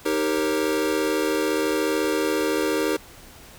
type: chord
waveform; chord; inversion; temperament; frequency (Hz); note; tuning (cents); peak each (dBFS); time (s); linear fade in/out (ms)
square; Eb dominant seventh; none; equal with one note detuned; 311.1 / 392 / 466.2 / 543.9; Eb4 / G4 / Bb4 / Db5; 0 / 0 / 0 / -33; -26 / -27 / -27 / -31; 0.05-2.97; 10
effects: pink hiss -46 dBFS RMS until 3.58 s